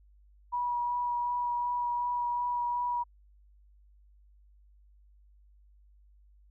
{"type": "tone with vibrato", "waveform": "sine", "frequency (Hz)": 968, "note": "B5", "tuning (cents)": -35, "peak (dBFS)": -28, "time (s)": [0.52, 3.04], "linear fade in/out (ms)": 20, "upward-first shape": "sine", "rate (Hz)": 2.7, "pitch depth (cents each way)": 12, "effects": ["added 50 Hz sine -57 dBFS peak until 6.5 s"]}